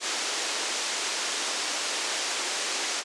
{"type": "band-pass noise", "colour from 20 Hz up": "white", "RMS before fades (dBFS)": -30, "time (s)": [0, 3.04], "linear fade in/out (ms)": 50, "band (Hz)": [300, 7300], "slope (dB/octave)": 24, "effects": ["resampled to 24000 Hz"]}